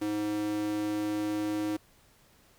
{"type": "tone with high-pass filter", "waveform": "square", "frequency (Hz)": 104.9, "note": "G#2", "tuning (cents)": 18, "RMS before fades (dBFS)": -31, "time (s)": [0.01, 1.77], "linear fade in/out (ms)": 10, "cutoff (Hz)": 290, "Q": 3.7, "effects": ["pink hiss -62 dBFS RMS until 2.58 s"]}